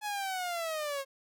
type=linear sweep; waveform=sawtooth; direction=down; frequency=850 to 536 Hz; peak=-29 dBFS; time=0.01-1.05 s; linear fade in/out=50 ms; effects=none